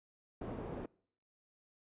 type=low-pass noise; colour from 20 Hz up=white; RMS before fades=-43 dBFS; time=0.41-0.86 s; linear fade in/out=5 ms; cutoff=470 Hz; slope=12 dB/octave; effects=noise-tail reverb RT60 0.6 s tail -25 dB re dry + resampled to 8000 Hz